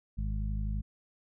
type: harmonic tone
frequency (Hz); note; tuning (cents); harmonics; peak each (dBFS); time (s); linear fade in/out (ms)
51.91; G#1; 0; 1 / 2 / 3 / 4; -31 / -38 / -42 / -42; 0.17-0.82; 20
effects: none